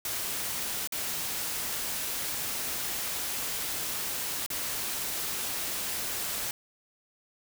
white noise with dropouts, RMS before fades -33 dBFS, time 0.05-6.51 s, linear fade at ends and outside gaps 2 ms, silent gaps 0.874-0.922 / 4.463-4.502 s, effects none

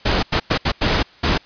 pink noise bursts at uneven times, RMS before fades -17 dBFS, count 6, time 0.05-0.23 / 0.32-0.4 / 0.5-0.58 / 0.65-0.72 / 0.81-1.03 / 1.23-1.38 s, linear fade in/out 10 ms, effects white hiss -47 dBFS RMS until 1.45 s + resampled to 11025 Hz

